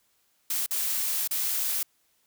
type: noise with dropouts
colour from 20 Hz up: blue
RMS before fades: -28 dBFS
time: 0.5-1.83 s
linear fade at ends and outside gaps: 5 ms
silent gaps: 0.663-0.708 / 1.276-1.309 s
effects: white hiss -69 dBFS RMS until 2.26 s